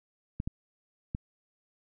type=clicks; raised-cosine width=5 ms; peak=-20 dBFS; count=3; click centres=0.401 / 0.475 / 1.149 s; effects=none